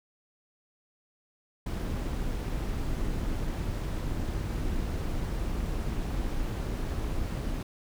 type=noise with amplitude modulation; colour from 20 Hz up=brown; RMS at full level=-29 dBFS; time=1.66-7.63 s; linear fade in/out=5 ms; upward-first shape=sine; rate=285 Hz; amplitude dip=45%; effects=none